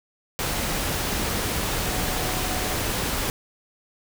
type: tone in noise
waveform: sine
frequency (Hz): 739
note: F#5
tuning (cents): -2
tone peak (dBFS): -35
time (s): 1.86-2.74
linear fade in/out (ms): 0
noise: pink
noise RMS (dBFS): -26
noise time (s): 0.39-3.3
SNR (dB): -12
effects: none